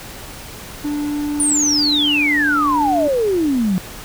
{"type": "tone", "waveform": "triangle", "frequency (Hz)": 293.7, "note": "D4", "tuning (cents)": 0, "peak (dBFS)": -17, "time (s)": [0.84, 3.08], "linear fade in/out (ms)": 10}
{"type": "exponential sweep", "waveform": "sine", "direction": "down", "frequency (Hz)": [9530, 176.7], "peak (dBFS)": -14, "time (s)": [1.4, 3.78], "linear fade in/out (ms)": 0}
{"effects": ["pink hiss -34 dBFS RMS until 4.04 s"]}